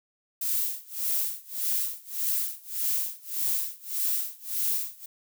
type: noise with tremolo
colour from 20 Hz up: violet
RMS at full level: -26 dBFS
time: 0.41-5.06 s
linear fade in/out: 5 ms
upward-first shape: sine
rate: 1.7 Hz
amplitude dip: 95%
effects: none